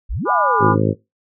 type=exponential two-way sweep; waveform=sine; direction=up then down; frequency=35.49 to 770 to 286.3 Hz; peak=-20 dBFS; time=0.09-0.78 s; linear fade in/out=20 ms; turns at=0.31 s
type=chord; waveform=sine; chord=G# diminished seventh; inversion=none; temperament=just; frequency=830.6 / 996.7 / 1196.1 / 1435.3 Hz; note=G#5 / B5 / D6 / F6; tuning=0 / +16 / +31 / +47 cents; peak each=-22 / -18 / -18 / -22 dBFS; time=0.25-0.76 s; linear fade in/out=50 ms
type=harmonic tone; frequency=53.2 Hz; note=G#1; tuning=42 cents sharp; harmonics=2 / 3 / 4 / 5 / 6 / 7 / 8 / 9 / 10; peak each=-19 / -21 / -22 / -23 / -24 / -24 / -25 / -26 / -26 dBFS; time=0.59-0.95 s; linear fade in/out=50 ms
effects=noise-tail reverb RT60 0.2 s tail -20 dB re dry